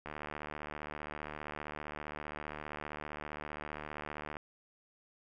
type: click train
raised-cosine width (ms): 0.5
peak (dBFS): -26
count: 325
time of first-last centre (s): 0.06-4.369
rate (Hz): 75.2
effects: none